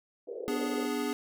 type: band-pass noise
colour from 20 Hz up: pink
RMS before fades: -40 dBFS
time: 0.27-0.86 s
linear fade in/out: 5 ms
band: 390 to 530 Hz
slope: 48 dB/octave
type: chord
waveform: square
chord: G# diminished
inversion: first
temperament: equal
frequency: 246.9 / 293.7 / 415.3 Hz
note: B3 / D4 / G#4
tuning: 0 / 0 / 0 cents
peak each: -35 dBFS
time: 0.48-1.13 s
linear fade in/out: 0 ms
effects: none